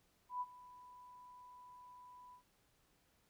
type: tone with ADSR envelope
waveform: sine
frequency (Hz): 992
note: B5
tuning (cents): +7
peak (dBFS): -36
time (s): 0.29-2.43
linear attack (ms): 120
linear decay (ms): 40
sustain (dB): -19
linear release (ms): 98
effects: pink hiss -75 dBFS RMS until 3.29 s